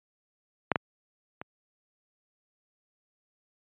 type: clicks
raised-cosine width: 0.5 ms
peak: -7 / -8 / -22 dBFS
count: 3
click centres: 0.717 / 0.758 / 1.415 s
effects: high-pass 100 Hz 12 dB/octave + resampled to 8000 Hz